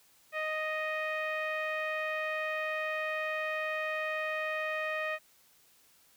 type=tone with low-pass filter; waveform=sawtooth; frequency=622.3 Hz; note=D#5; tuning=in tune; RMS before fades=-34 dBFS; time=0.32-5.19 s; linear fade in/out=50 ms; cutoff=2200 Hz; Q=5.7; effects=white hiss -64 dBFS RMS until 6.16 s